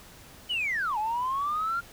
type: linear two-way sweep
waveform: sine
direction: down then up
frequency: 3052 to 830.6 to 1407 Hz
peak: -25 dBFS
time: 0.49-1.81 s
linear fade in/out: 20 ms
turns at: 0.98 s
effects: tanh soft clip ceiling -22 dBFS + pink hiss -50 dBFS RMS until 1.92 s